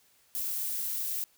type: noise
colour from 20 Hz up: violet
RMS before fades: -33 dBFS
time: 0.35-1.24 s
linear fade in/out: 0 ms
effects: white hiss -65 dBFS RMS until 1.37 s